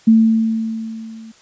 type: tone with level ramp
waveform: sine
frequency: 223.4 Hz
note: A3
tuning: 27 cents sharp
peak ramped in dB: -5 to -34 dBFS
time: 0.07-1.32 s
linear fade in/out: 10 ms
effects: white hiss -49 dBFS RMS until 1.41 s + resampled to 16000 Hz